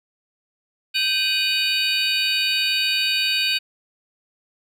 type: tone cluster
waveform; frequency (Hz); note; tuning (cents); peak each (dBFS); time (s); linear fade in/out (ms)
triangle; 1554 / 2476 / 2943 / 3749 / 4548; G6 / D#7 / F#7 / A#7 / C#8; -16 / -9 / -10 / +9 / +44; -29 / -22 / -23 / -25 / -23; 0.94-3.59; 20
effects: none